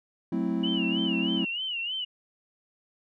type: chord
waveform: triangle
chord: F# half-diminished seventh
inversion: none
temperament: equal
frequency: 185 / 220 / 261.6 / 329.6 Hz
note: F#3 / A3 / C4 / E4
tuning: 0 / 0 / 0 / 0 cents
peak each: -29 dBFS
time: 0.32-1.45 s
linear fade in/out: 5 ms
type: tone with vibrato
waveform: sine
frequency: 2900 Hz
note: F#7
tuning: 35 cents flat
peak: -29 dBFS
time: 0.63-2.05 s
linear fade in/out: 10 ms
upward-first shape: sine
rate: 3.2 Hz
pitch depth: 120 cents each way
effects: none